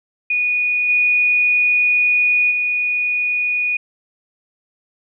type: tone with level steps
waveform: sine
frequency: 2463 Hz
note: D#7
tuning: 18 cents flat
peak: -15 / -12 / -16 dBFS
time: 0.3-3.77 s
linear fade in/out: 5 ms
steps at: 0.88 / 2.5 s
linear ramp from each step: 20 ms
effects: none